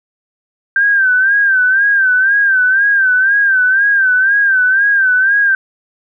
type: tone with vibrato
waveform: sine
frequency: 1568 Hz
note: G6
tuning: in tune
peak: -8 dBFS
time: 0.76-5.55 s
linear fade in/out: 2 ms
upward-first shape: sine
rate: 2 Hz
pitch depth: 88 cents each way
effects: none